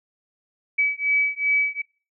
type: beating tone pair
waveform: sine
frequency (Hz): 2285 / 2287.6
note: D7 / D7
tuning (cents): -48 / -46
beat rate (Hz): 2.6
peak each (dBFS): -22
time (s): 0.78-1.82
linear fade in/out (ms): 10
effects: noise-tail reverb RT60 0.4 s tail -25 dB re dry